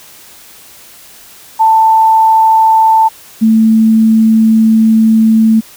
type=tone pair in turn; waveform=sine; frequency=887 / 221.8 Hz; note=A5 / A3; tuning=+14 / +14 cents; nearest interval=2 octaves; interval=2400 cents; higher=first; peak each=-4 dBFS; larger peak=neither; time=1.59-3.09 / 3.41-5.61 s; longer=second; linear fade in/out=20 ms; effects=white hiss -37 dBFS RMS until 5.76 s